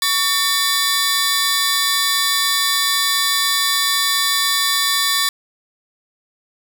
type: tone cluster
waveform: sawtooth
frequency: 1124 / 1805 / 3479 / 3974 / 4815 Hz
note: C#6 / A6 / A7 / B7 / D8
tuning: +24 / +44 / -20 / +10 / +42 cents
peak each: -19 dBFS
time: 0.02-5.29 s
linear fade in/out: 2 ms
effects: 7-bit